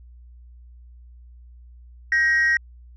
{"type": "tone pair together", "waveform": "sine", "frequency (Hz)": [1588.5, 1889], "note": ["G6", "A#6"], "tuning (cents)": [23, 22], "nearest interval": "minor third", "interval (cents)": 299, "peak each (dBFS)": [-22, -15], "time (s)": [2.12, 2.57], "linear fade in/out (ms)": 2, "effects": ["tanh soft clip ceiling -13 dBFS", "added 60 Hz sine -43 dBFS peak until 2.96 s"]}